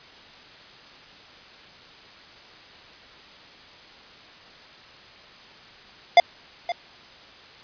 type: tone with echo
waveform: square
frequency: 698.5 Hz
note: F5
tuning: in tune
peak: -9 dBFS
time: 6.17-6.2 s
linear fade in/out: 2 ms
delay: 520 ms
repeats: 1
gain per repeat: -15 dB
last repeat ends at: 6.72 s
effects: white hiss -47 dBFS RMS until 7.63 s + resampled to 11025 Hz